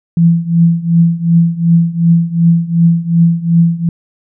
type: tone with tremolo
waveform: sine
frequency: 168.2 Hz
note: E3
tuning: 35 cents sharp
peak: -3 dBFS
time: 0.17-3.89 s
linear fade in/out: 2 ms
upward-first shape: triangle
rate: 2.7 Hz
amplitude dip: 90%
effects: none